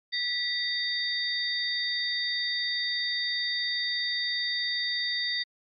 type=tone cluster; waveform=sine; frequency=1958 / 3676 / 4633 Hz; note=B6 / A#7 / D8; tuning=-15 / -25 / -24 cents; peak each=-31 dBFS; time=0.12-5.44 s; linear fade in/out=20 ms; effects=MP3 64 kbps